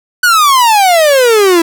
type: exponential sweep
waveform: 45% pulse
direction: down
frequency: 1500 to 326.1 Hz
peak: -5 dBFS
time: 0.23-1.62 s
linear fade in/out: 5 ms
effects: none